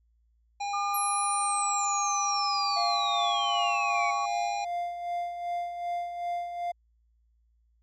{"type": "harmonic tone", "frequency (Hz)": 810, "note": "G#5", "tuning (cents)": -43, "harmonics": [1, 3, 5, 7, 9], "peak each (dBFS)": [-30, -40, -44, -47, -49], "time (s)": [0.6, 4.65], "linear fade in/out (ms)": 10}
{"type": "tone with pitch glide", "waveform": "sine", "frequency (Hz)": [1203, 1122.4], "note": ["D6", "C#6"], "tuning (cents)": [41, 21], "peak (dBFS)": -29, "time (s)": [0.73, 4.26], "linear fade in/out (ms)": 10, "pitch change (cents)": -120, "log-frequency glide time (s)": [1.73, 3.39]}
{"type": "exponential sweep", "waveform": "sine", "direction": "down", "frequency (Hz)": [11460, 2217], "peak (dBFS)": -30, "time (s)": [0.94, 4.11], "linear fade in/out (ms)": 5}
{"type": "tone with tremolo", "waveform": "triangle", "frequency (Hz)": 698.5, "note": "F5", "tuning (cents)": 0, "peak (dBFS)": -26, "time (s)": [2.76, 6.72], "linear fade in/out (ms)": 10, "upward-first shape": "sine", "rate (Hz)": 2.6, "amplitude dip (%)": 55}
{"effects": ["added 57 Hz sine -64 dBFS peak until 7.82 s"]}